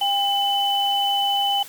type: tone pair together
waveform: sine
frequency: 800 / 3006 Hz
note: G5 / F#7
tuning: +35 / +27 cents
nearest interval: octave + major seventh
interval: 2292 cents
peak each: -21 dBFS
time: 0.01-1.63 s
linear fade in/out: 5 ms
effects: white hiss -41 dBFS RMS until 1.68 s